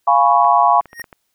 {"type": "chord", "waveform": "sine", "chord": "C# dominant seventh", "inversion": "first", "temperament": "equal", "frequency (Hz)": [698.5, 830.6, 987.8, 1108.7], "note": ["E#5", "G#5", "B5", "C#6"], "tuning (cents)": [0, 0, 0, 0], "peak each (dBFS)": -15, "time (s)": [0.07, 0.81], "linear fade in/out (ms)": 10}
{"type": "clicks", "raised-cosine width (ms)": 0.5, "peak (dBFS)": -23, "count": 7, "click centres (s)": [0.446, 0.81, 0.857, 0.931, 0.997, 1.042, 1.128]}
{"type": "tone with exponential growth", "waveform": "square", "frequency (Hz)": 1864.7, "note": "A#6", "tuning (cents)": 0, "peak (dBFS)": -24, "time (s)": [0.88, 1.02], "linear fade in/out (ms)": 5, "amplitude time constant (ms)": 29}
{"effects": ["white hiss -69 dBFS RMS until 1.34 s"]}